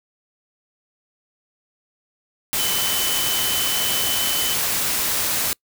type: tone in noise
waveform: sine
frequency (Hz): 3033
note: F#7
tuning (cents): +42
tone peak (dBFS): -25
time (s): 2.59-4.54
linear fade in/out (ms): 0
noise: white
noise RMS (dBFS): -22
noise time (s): 2.53-5.53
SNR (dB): -6
effects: noise-tail reverb RT60 0.1 s tail -26 dB re dry